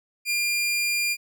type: tone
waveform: sawtooth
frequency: 2400 Hz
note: D7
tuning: 37 cents sharp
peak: -19 dBFS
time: 0.25-1.17 s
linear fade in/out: 50 ms
effects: none